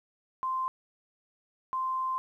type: tone bursts at uneven times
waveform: sine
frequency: 1042 Hz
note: C6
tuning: 7 cents flat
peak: -28 dBFS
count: 2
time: 0.43-0.68 / 1.73-2.18 s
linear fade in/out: 0 ms
effects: 11-bit